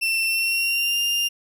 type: tone with pitch glide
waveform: 35% pulse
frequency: 2688 to 2802 Hz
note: E7 to F7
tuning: +33 to +5 cents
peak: -18 dBFS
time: 0.01-1.29 s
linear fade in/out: 20 ms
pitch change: +72 cents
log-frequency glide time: 0.25-0.99 s
effects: none